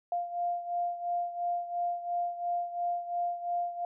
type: beating tone pair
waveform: sine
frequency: 698.5 / 701.4 Hz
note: F5 / F5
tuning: 0 / +7 cents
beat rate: 2.9 Hz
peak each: -31 / -36 dBFS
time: 0.12-3.85 s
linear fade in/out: 2 ms
effects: none